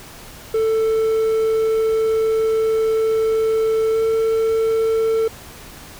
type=tone with pitch glide; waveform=triangle; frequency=443.2 to 447.3 Hz; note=A4 to A4; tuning=+13 to +28 cents; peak=-13 dBFS; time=0.54-5.28 s; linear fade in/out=5 ms; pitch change=+15 cents; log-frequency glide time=3.92-3.98 s; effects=pink hiss -39 dBFS RMS until 5.99 s